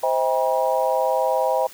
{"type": "harmonic tone with a mistuned harmonic", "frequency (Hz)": 160, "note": "D#3", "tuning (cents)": 49, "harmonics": [3, 4, 5, 6], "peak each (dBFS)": [-22, -23, -24, -25], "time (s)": [0.03, 1.67], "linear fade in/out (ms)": 5, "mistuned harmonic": 3, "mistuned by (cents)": 140, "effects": ["white hiss -44 dBFS RMS until 1.73 s"]}